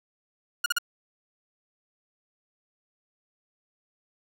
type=tone bursts; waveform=sawtooth; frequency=1432 Hz; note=F6; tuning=43 cents sharp; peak=-18 dBFS; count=3; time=0.64-0.785 s; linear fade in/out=5 ms; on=21 ms; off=41 ms; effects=none